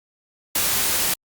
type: noise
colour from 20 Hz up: white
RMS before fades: -21 dBFS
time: 0.55-1.14 s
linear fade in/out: 5 ms
effects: Opus 48 kbps